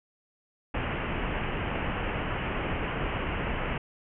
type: low-pass noise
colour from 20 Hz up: pink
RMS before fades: -31 dBFS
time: 0.74-3.78 s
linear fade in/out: 5 ms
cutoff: 3000 Hz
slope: 96 dB/octave
effects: none